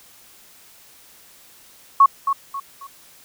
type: tone with echo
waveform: sine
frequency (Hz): 1105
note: C#6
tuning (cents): -6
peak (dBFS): -7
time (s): 2-2.06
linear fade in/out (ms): 5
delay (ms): 270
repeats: 3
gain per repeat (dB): -9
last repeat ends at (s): 2.87
effects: white hiss -49 dBFS RMS until 3.24 s